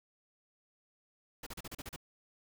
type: noise bursts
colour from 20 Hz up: pink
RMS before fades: -44 dBFS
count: 8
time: 1.43-1.962 s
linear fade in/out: 5 ms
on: 35 ms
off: 36 ms
effects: none